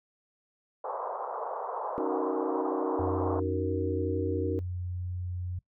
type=band-pass noise; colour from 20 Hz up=white; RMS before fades=-35 dBFS; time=0.84-3.4 s; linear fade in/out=5 ms; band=450 to 1100 Hz; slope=48 dB/octave
type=chord; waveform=sine; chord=D# minor seventh; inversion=third; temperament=just; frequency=280 / 311.1 / 373.4 / 466.7 Hz; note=C#4 / D#4 / F#4 / A#4; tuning=+18 / 0 / +16 / +2 cents; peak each=-36 / -34 / -33 / -32 dBFS; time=1.98-4.59 s; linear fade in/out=0 ms
type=tone; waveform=sine; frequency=89.8 Hz; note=F2; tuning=49 cents sharp; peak=-32 dBFS; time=2.99-5.59 s; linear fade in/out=5 ms
effects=noise-tail reverb RT60 0.1 s tail -20 dB re dry